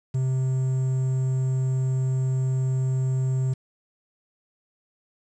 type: tone with quantisation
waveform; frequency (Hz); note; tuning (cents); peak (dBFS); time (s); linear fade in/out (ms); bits
triangle; 130.6; C3; -3; -19; 0.14-3.54; 10; 8
effects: resampled to 22050 Hz